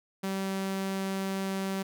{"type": "tone", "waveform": "sawtooth", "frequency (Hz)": 193, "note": "G3", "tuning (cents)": -27, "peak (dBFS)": -26, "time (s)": [0.23, 1.83], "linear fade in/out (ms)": 10, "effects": []}